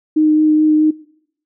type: tone with vibrato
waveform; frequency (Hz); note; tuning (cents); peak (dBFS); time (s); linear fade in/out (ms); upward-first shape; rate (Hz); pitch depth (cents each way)
sine; 307.9; D#4; -18; -9; 0.16-0.91; 10; sine; 4.7; 10
effects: noise-tail reverb RT60 0.7 s tail -21 dB re dry